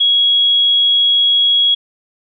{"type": "tone", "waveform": "sine", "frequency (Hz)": 3322, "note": "G#7", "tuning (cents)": 0, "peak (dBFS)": -9, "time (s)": [0, 1.75], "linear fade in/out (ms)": 10, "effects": []}